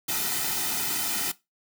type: noise with comb filter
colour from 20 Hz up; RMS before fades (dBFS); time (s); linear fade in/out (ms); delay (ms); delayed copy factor
white; -28; 0.08-1.32; 10; 1.8; -0.95
effects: noise-tail reverb RT60 0.2 s tail -18 dB re dry